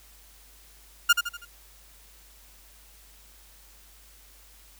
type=tone with echo; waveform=30% pulse; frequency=1412 Hz; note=F6; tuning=19 cents sharp; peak=-12 dBFS; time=1.09-1.13 s; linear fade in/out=10 ms; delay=81 ms; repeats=4; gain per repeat=-7 dB; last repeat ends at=1.454 s; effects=added 50 Hz sine -55 dBFS peak until 4.79 s + white hiss -55 dBFS RMS until 4.79 s